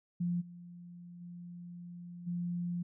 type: tone with level steps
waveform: sine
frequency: 174.61 Hz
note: F3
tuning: in tune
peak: -30 / -47 / -44 / -33 dBFS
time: 0.2-2.83 s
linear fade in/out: 10 ms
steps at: 0.4 / 1.2 / 2.26 s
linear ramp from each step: 20 ms
effects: none